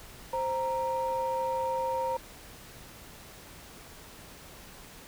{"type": "tone pair together", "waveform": "sine", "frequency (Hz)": [523.9, 932.3], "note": ["C5", "A#5"], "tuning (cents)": [2, 0], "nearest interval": "minor seventh", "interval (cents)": 998, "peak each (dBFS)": [-30, -29], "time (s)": [0.33, 2.17], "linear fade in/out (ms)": 5, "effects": ["tanh soft clip ceiling -22 dBFS", "pink hiss -49 dBFS RMS until 5.07 s"]}